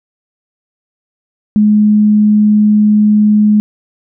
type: tone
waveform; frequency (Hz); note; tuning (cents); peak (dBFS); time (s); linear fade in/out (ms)
sine; 210.7; G#3; +25; -5; 1.56-3.6; 0
effects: none